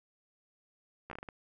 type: slowing click train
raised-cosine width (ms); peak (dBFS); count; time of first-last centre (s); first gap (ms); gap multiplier
0.5; -28; 7; 1.1-1.288; 13; 1.35
effects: none